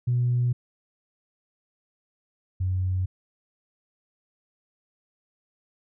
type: tone pair in turn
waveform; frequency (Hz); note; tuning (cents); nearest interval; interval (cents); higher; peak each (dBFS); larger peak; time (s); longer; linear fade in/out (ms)
sine; 122.5 / 92.44; B2 / F#2; -14 / -1; perfect fourth; 487; first; -19 / -22; first; 0.07-0.53 / 2.6-3.06; neither; 10
effects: tanh soft clip ceiling -16 dBFS